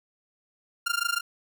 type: tone with amplitude modulation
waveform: sawtooth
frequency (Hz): 1396.9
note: F6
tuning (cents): 0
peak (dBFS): -18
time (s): 0.86-1.21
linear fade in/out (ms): 10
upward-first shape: sine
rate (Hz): 26.3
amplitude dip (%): 95
effects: none